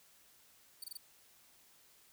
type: tone bursts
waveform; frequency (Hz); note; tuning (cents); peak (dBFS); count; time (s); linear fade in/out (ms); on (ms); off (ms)
10% pulse; 4557; C#8; +47; -35; 4; 0.82-0.972; 5; 20; 24
effects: white hiss -65 dBFS RMS until 2.12 s